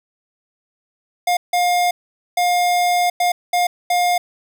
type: tone bursts at uneven times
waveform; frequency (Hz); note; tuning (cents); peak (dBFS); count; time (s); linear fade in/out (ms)
square; 710; F5; +28; -15; 6; 1.27-1.37 / 1.53-1.91 / 2.37-3.1 / 3.2-3.32 / 3.53-3.67 / 3.9-4.18; 5
effects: none